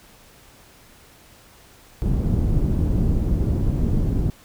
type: low-pass noise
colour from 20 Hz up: pink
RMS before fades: -20 dBFS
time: 2.02-4.3 s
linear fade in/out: 0 ms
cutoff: 220 Hz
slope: 12 dB/octave
effects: pink hiss -50 dBFS RMS until 4.44 s